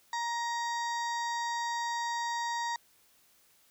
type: harmonic tone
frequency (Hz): 940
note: A#5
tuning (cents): +14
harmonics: 1 / 2 / 4 / 5 / 6 / 7 / 8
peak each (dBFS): -32 / -38 / -44 / -46 / -48 / -49 / -50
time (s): 0.13-2.76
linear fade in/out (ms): 2
effects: white hiss -65 dBFS RMS until 3.7 s